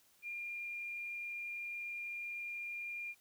sine tone with frequency modulation, 2404 Hz, D7, 40 cents sharp, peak -40 dBFS, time 0.22-3.15 s, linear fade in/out 50 ms, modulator 33.7 Hz, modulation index 0.39, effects white hiss -69 dBFS RMS until 3.2 s

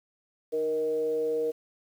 sine tone with frequency modulation, 469.8 Hz, A#4, 13 cents sharp, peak -25 dBFS, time 0.52-1.52 s, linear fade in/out 20 ms, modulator 161 Hz, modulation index 0.41, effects 9-bit

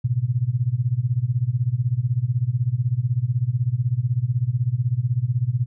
sine tone with tremolo, 122.2 Hz, B2, 18 cents flat, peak -15 dBFS, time 0.04-5.66 s, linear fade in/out 10 ms, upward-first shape sine, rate 16 Hz, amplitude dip 90%, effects none

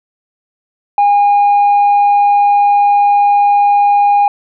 sine tone, 815 Hz, G#5, 33 cents flat, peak -4 dBFS, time 0.98-4.28 s, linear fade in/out 2 ms, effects tanh soft clip ceiling -5 dBFS

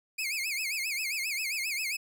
sawtooth tone with vibrato, 2345 Hz, D7, 3 cents flat, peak -27 dBFS, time 0.18-1.97 s, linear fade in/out 10 ms, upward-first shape sine, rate 7.5 Hz, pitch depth 190 cents each way, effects none

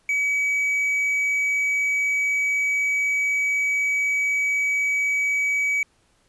triangle tone, 2276 Hz, C#7, 45 cents sharp, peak -18 dBFS, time 0.09-5.83 s, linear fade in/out 2 ms, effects pink hiss -63 dBFS RMS until 6.28 s + resampled to 24000 Hz

